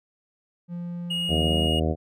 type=tone with pitch glide; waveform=triangle; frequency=173.8 to 187.35 Hz; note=F3 to F#3; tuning=-8 to +22 cents; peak=-28 dBFS; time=0.68-1.7 s; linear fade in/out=50 ms; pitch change=+130 cents; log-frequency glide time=1.47-1.56 s
type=tone; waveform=triangle; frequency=2871 Hz; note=F7; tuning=47 cents sharp; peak=-24 dBFS; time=1.1-1.8 s; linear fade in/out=10 ms
type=harmonic tone; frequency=79.2 Hz; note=D#2; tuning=31 cents sharp; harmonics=1 / 2 / 3 / 4 / 5 / 6 / 7 / 8 / 9; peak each=-25 / -28 / -30 / -31 / -32 / -33 / -33 / -34 / -35 dBFS; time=1.28-1.96 s; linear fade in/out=50 ms
effects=none